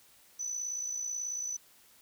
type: tone with amplitude modulation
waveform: sine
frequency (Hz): 5990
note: F#8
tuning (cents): +20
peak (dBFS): -31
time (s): 0.39-1.57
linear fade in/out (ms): 10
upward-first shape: sine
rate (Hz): 58.3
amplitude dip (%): 55
effects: white hiss -61 dBFS RMS until 2.01 s